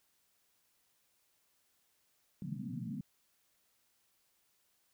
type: band-pass noise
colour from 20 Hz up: white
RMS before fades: -41 dBFS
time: 2.42-3.01 s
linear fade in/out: 2 ms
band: 120 to 260 Hz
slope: 96 dB/octave
effects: white hiss -75 dBFS RMS until 4.93 s